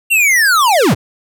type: linear sweep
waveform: square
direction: down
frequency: 2794 to 69.2 Hz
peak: -9 dBFS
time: 0.1-0.95 s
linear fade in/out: 20 ms
effects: none